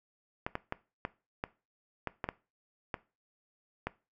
clicks, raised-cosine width 0.5 ms, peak -18 dBFS, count 10, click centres 0.465 / 0.554 / 0.724 / 1.051 / 1.439 / 2.073 / 2.242 / 2.289 / 2.942 / 3.87 s, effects noise-tail reverb RT60 0.3 s tail -19 dB re dry

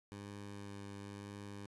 15% pulse tone with vibrato, 100.9 Hz, G#2, 49 cents flat, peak -40 dBFS, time 0.12-1.66 s, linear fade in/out 0 ms, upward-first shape sine, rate 1 Hz, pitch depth 11 cents each way, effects resampled to 24000 Hz + 12-bit

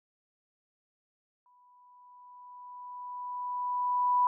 sine tone with exponential growth, 987.8 Hz, B5, in tune, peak -21 dBFS, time 1.46-4.27 s, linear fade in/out 1 ms, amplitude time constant 610 ms, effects none

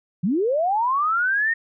sine linear sweep, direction up, 155.56 to 1865 Hz, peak -18 dBFS, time 0.23-1.54 s, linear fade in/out 10 ms, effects none

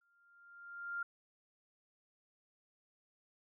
sine tone with exponential growth, 1396.9 Hz, F6, in tune, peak -35 dBFS, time 0.01-1.03 s, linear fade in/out 5 ms, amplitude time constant 220 ms, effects none

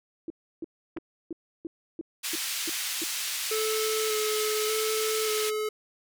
sine tone bursts, 329.6 Hz, E4, in tune, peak -31 dBFS, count 9, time 0.28-3.038 s, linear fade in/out 2 ms, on 22 ms, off 320 ms
clicks, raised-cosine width 0.5 ms, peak -31 / -24 dBFS, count 2, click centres 0.969 / 0.972 s
pink band-pass noise, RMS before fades -32 dBFS, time 2.23-5.51 s, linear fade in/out 20 ms, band 2600 to 15000 Hz, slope 12 dB/octave
square tone with vibrato, 432.2 Hz, A4, 31 cents flat, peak -28 dBFS, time 3.51-5.69 s, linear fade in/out 5 ms, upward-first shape square, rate 0.85 Hz, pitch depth 14 cents each way
effects none

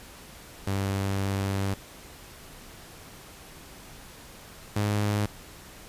sawtooth tone pair in turn, 98 / 103.83 Hz, G2 / G#2, 0 / 0 cents, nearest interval minor second, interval 100 cents, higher second, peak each -22 / -20 dBFS, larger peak second, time 0.67-1.74 / 4.76-5.26 s, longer first, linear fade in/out 5 ms, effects pink hiss -47 dBFS RMS until 5.88 s + resampled to 32000 Hz

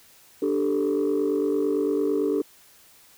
sine chord, D suspended fourth, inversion none, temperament just, 293.7 / 391.6 / 440.5 Hz, D4 / G4 / A4, 0 / -2 / +2 cents, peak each -24 dBFS, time 0.42-2.42 s, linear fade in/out 5 ms, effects tanh soft clip ceiling -16 dBFS + white hiss -54 dBFS RMS until 3.17 s

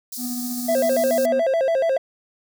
white high-pass noise, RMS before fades -32 dBFS, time 0.12-1.26 s, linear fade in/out 5 ms, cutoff 4200 Hz, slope 48 dB/octave
triangle tone with tremolo, 245.7 Hz, B3, 9 cents flat, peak -23 dBFS, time 0.17-1.43 s, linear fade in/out 50 ms, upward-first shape sine, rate 15 Hz, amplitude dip 30%
triangle tone with vibrato, 594 Hz, D5, 20 cents sharp, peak -15 dBFS, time 0.68-1.98 s, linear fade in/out 10 ms, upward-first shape square, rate 7 Hz, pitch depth 190 cents each way
effects none

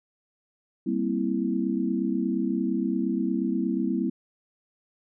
sine chord, C dominant seventh, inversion second, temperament equal, 196 / 233.1 / 261.6 / 329.6 Hz, G3 / Bb3 / C4 / E4, 0 / 0 / 0 / 0 cents, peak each -29 dBFS, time 0.86-4.1 s, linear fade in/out 10 ms, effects none

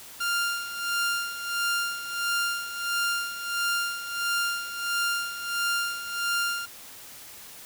sawtooth tone with tremolo, 1396.9 Hz, F6, in tune, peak -20 dBFS, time 0.2-6.66 s, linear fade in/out 10 ms, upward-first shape sine, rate 1.5 Hz, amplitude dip 70%, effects white hiss -45 dBFS RMS until 7.65 s

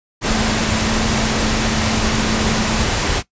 sine tone in noise, 220 Hz, A3, in tune, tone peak -21 dBFS, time 0.26-2.87 s, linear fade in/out 50 ms, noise pink, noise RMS -18 dBFS, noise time 0.21-3.23 s, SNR -6 dB, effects noise-tail reverb RT60 0.1 s tail -17 dB re dry + resampled to 16000 Hz

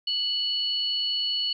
sine tone pair together, 2960 / 4385 Hz, F#7 / C#8, 0 / -20 cents, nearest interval perfect fifth, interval 680 cents, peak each -27 dBFS, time 0.07-1.53 s, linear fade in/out 5 ms, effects none

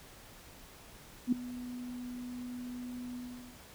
sine tone with ADSR envelope, 246.9 Hz, B3, in tune, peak -22 dBFS, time 1.27-3.6 s, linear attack 54 ms, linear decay 4 ms, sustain -17 dB, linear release 440 ms, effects pink hiss -54 dBFS RMS until 3.74 s

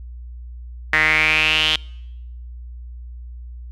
sawtooth tone with band-pass filter sweep, 155.56 Hz, D#3, in tune, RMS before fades -17 dBFS, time 0.93-1.76 s, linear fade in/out 2 ms, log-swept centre 1900 to 3200 Hz, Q 6.8, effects noise-tail reverb RT60 0.9 s tail -26 dB re dry + added 60 Hz sine -32 dBFS peak until 3.71 s

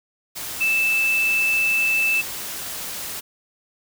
sine tone in noise, 2637 Hz, E7, in tune, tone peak -17 dBFS, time 0.6-2.22 s, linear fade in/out 20 ms, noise white, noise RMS -31 dBFS, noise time 0.35-3.21 s, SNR +11 dB, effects none

